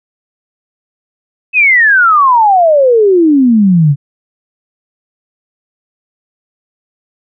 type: exponential sweep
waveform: sine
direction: down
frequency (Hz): 2610 to 136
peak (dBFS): -4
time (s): 1.53-3.96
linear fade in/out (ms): 50
effects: none